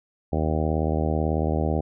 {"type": "harmonic tone", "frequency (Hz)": 78.2, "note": "D#2", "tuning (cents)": 9, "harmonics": [1, 2, 3, 4, 5, 6, 7, 8, 9, 10], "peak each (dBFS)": [-25, -28, -30, -31, -32, -33, -33, -34, -35, -35], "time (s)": [0.32, 1.81], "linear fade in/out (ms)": 10, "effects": []}